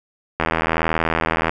click train, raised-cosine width 0.5 ms, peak -3 dBFS, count 90, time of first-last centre 0.4-1.495 s, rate 81.3 Hz, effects none

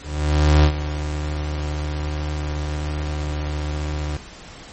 35% pulse tone with ADSR envelope, 75.1 Hz, D2, 39 cents sharp, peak -8 dBFS, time 0.02-4.17 s, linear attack 620 ms, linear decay 76 ms, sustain -13 dB, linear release 4 ms, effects pink hiss -40 dBFS RMS until 4.72 s + MP3 32 kbps

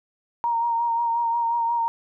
sine tone with vibrato, 933 Hz, A#5, 1 cent sharp, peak -20 dBFS, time 0.44-1.88 s, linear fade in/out 0 ms, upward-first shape sine, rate 5.6 Hz, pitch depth 27 cents each way, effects none

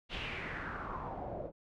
pink noise with low-pass filter sweep, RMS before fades -41 dBFS, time 0.09-1.52 s, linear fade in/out 50 ms, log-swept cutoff 3300 to 520 Hz, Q 3.8, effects none

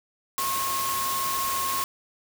sine tone in noise, 1082 Hz, C#6, 42 cents flat, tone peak -27 dBFS, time 0.38-1.84 s, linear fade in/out 0 ms, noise white, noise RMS -30 dBFS, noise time 0.38-1.84 s, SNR 0 dB, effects none

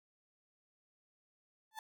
35% pulse tone with exponential growth, 876 Hz, A5, 8 cents flat, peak -37 dBFS, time 1.71-1.79 s, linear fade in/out 2 ms, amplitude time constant 16 ms, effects none

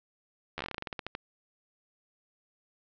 slowing click train, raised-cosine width 0.3 ms, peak -19 dBFS, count 16, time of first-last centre 0.58-1.151 s, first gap 12 ms, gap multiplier 1.15, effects low-pass 5000 Hz 12 dB/octave

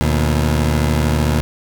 20% pulse tone pair together, 75.6 / 120 Hz, D#2 / B2, -49 / -49 cents, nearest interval minor sixth, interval 800 cents, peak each -10 / -15 dBFS, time 0.01-1.41 s, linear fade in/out 0 ms, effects none

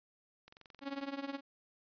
click train, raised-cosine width 0.2 ms, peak -37 dBFS, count 13, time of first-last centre 0.48-1.013 s, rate 22.5 Hz
sawtooth tone with tremolo, 277.2 Hz, C#4, in tune, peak -31 dBFS, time 0.81-1.41 s, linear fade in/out 50 ms, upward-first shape triangle, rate 19 Hz, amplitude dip 90%
effects resampled to 11025 Hz

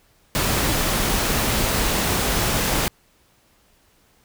pink noise, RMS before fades -21 dBFS, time 0.35-2.88 s, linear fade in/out 0 ms, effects pink hiss -59 dBFS RMS until 4.24 s

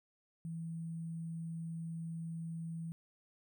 sine tone with sample-and-hold, 164.81 Hz, E3, in tune, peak -39 dBFS, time 0.45-2.92 s, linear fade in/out 0 ms, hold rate 8820 Hz, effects none

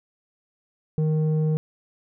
square tone with low-pass filter, 155.56 Hz, D#3, in tune, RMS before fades -22 dBFS, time 0.98-1.57 s, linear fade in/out 0 ms, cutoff 340 Hz, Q 5.1, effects none

